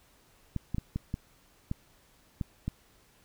clicks, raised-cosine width 5 ms, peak -19 dBFS, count 8, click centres 0.563 / 0.746 / 0.783 / 0.96 / 1.141 / 1.714 / 2.412 / 2.68 s, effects pink hiss -63 dBFS RMS until 3.24 s

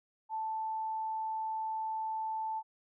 sine tone, 880 Hz, A5, in tune, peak -33 dBFS, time 0.29-2.63 s, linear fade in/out 50 ms, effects none

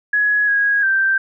sine tone with pitch steps, 1679 / 1649 / 1567 Hz, G#6 / G#6 / G6, +18 / -13 / -1 cents, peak -13 dBFS, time 0.13-1.18 s, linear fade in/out 5 ms, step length 350 ms, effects none

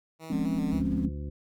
10% pulse tone with vibrato, 155.56 Hz, D#3, in tune, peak -32 dBFS, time 0.19-0.83 s, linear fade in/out 50 ms, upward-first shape square, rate 3.8 Hz, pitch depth 59 cents each way
sine chord, Db major seventh, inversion first, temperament just, 173.24 / 207.9 / 259.9 / 277.2 Hz, F3 / Ab3 / C4 / Db4, -14 / +2 / -11 / 0 cents, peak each -32 / -31 / -31 / -31 dBFS, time 0.3-1.09 s, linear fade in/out 5 ms
brown noise with tremolo, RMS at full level -44 dBFS, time 0.32-1.06 s, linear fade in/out 10 ms, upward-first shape sine, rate 17 Hz, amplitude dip 30%
harmonic tone, 72.6 Hz, D2, 19 cents flat, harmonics 1 / 2 / 3 / 4 / 5 / 7, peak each -34 / -40 / -44 / -46 / -48 / -51 dBFS, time 0.72-1.3 s, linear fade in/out 10 ms
effects none

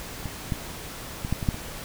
clicks, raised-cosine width 5 ms, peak -20 / -13 / -17 / -11 / -17 / -9 / -23 dBFS, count 7, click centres 0.257 / 0.522 / 1.249 / 1.326 / 1.428 / 1.488 / 1.544 s, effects pink hiss -38 dBFS RMS until 1.84 s

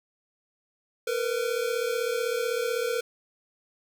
square tone pair together, 460 / 495.9 Hz, A#4 / B4, -23 / +7 cents, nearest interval minor second, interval 130 cents, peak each -29 / -30 dBFS, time 1.07-3.01 s, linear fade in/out 5 ms, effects none

